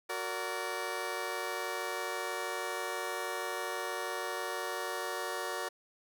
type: chord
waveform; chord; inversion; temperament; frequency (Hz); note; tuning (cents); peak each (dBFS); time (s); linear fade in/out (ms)
15% pulse; Gb augmented; none; just; 370 / 462.5 / 578.1; Gb4 / Bb4 / D5; 0 / -14 / -27; -33; 0.09-5.69; 10
effects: none